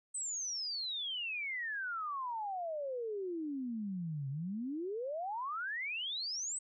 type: exponential two-way sweep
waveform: sine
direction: down then up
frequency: 8290 to 132.3 to 8290 Hz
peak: -36 dBFS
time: 0.14-6.59 s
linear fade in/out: 10 ms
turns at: 4.29 s
effects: none